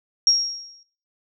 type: tone with exponential decay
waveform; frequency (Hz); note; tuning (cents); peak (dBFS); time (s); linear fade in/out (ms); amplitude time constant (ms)
sine; 5588; F8; 0; -11; 0.27-0.83; 1; 120
effects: noise-tail reverb RT60 0.4 s tail -17 dB re dry